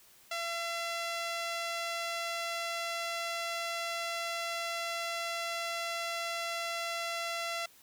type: tone with band-pass filter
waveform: sawtooth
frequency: 677 Hz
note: E5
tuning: 46 cents sharp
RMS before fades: -36 dBFS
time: 0.31-7.66 s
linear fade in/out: 5 ms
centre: 3200 Hz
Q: 0.53
effects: white hiss -60 dBFS RMS until 7.82 s